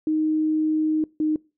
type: tone pair in turn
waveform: sine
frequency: 311.1 / 308.6 Hz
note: D#4 / D#4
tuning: 0 / -14 cents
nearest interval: unison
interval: 14 cents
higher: first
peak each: -19 dBFS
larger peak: neither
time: 0.07-1.04 / 1.2-1.36 s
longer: first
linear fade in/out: 2 ms
effects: noise-tail reverb RT60 0.3 s tail -24 dB re dry